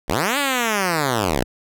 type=linear two-way sweep; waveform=5% pulse; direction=up then down; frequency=52 to 291.9 to 52 Hz; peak=-7 dBFS; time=0.08-1.44 s; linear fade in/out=10 ms; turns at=0.38 s; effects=none